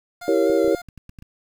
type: tone with vibrato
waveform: 25% pulse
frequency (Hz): 698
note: F5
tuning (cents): -1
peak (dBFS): -29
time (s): 0.21-0.82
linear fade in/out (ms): 10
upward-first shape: square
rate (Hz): 4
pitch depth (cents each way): 17
type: chord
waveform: sine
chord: E diminished seventh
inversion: none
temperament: equal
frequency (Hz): 329.6 / 392 / 466.2 / 554.4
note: E4 / G4 / Bb4 / Db5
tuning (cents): 0 / 0 / 0 / 0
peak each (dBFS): -21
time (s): 0.28-0.75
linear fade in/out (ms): 2
type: clicks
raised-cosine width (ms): 5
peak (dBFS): -29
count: 9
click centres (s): 0.499 / 0.646 / 0.679 / 0.749 / 0.887 / 0.977 / 1.094 / 1.188 / 1.224
effects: 8-bit